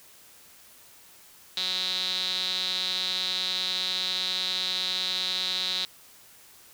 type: tone with band-pass filter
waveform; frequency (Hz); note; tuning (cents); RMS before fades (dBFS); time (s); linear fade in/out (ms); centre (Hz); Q
sawtooth; 185; F#3; 0; -29; 1.57-5.85; 2; 3900; 9
effects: white hiss -53 dBFS RMS until 6.73 s